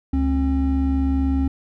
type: tone pair together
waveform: triangle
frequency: 70.9 / 268.5 Hz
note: C#2 / C4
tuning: +40 / +45 cents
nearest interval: octave + major seventh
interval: 2305 cents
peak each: -18 dBFS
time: 0.13-1.48 s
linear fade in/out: 5 ms
effects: none